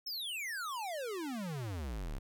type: exponential sweep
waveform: square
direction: down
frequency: 5470 to 30.87 Hz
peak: -38 dBFS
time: 0.06-2.19 s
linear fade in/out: 10 ms
effects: none

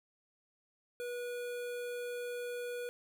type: tone with notch filter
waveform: square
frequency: 486.2 Hz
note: B4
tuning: 27 cents flat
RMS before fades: -40 dBFS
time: 1-2.89 s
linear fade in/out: 0 ms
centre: 5500 Hz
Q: 1.6
effects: none

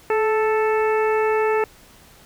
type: harmonic tone with a mistuned harmonic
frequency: 440 Hz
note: A4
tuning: in tune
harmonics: 1 / 2 / 3 / 4 / 5 / 6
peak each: -18 / -24 / -28 / -30 / -32 / -34 dBFS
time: 0.1-1.64 s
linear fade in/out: 2 ms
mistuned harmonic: 1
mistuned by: -32 cents
effects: pink hiss -49 dBFS RMS until 2.25 s

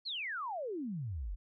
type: exponential sweep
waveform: sine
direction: down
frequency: 4475 to 40.12 Hz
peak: -36 dBFS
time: 0.05-1.36 s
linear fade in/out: 20 ms
effects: none

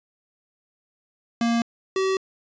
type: tone pair in turn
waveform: square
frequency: 233.1 / 381.8 Hz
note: A#3 / G4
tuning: 0 / -46 cents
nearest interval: major sixth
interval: 854 cents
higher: second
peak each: -20 / -21 dBFS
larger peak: first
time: 1.41-1.62 / 1.96-2.17 s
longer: neither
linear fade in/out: 2 ms
effects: resampled to 16000 Hz

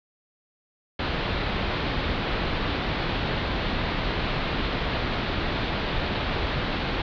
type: low-pass noise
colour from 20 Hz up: pink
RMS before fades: -27 dBFS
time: 0.99-7.02 s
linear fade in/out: 5 ms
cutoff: 4200 Hz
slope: 48 dB/octave
effects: none

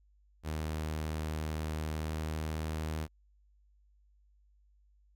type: tone with pitch glide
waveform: sawtooth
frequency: 77.8 to 78.3 Hz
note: D#2 to D#2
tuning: 0 to +11 cents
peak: -30 dBFS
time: 0.43-3.08 s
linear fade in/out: 50 ms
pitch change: +11 cents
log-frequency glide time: 1.94-2.21 s
effects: added 50 Hz sine -63 dBFS peak until 5.15 s

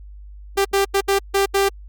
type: tone bursts at uneven times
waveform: sawtooth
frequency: 394.4 Hz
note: G4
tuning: 11 cents sharp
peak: -11 dBFS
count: 6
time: 0.57-0.65 / 0.73-0.85 / 0.94-1.01 / 1.08-1.19 / 1.34-1.46 / 1.54-1.69 s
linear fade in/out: 10 ms
effects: added 50 Hz sine -36 dBFS peak until 1.88 s + Opus 48 kbps

